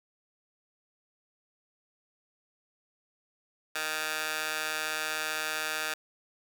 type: tone with high-pass filter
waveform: 15% pulse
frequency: 155.56 Hz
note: D#3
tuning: in tune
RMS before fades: -33 dBFS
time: 3.75-5.94 s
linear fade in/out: 5 ms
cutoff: 1300 Hz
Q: 0.98
effects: none